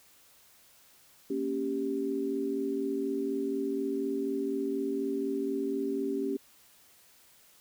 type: chord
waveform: sine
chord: G diminished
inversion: first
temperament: equal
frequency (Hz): 233.1 / 277.2 / 392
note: Bb3 / Db4 / G4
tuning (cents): 0 / 0 / 0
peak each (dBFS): -38 / -32 / -32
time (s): 1.3-6.37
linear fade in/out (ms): 5
effects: white hiss -60 dBFS RMS until 7.6 s